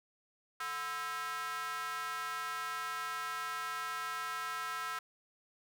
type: tone with high-pass filter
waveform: square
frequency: 146.2 Hz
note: D3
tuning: 7 cents flat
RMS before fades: -39 dBFS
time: 0.6-4.99 s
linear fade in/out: 5 ms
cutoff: 1300 Hz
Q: 3.6
effects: none